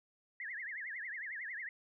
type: tone with vibrato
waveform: sine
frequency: 1873 Hz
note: A#6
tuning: 8 cents sharp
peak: -40 dBFS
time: 0.4-1.69 s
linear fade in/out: 2 ms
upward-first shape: triangle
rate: 11 Hz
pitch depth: 260 cents each way
effects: none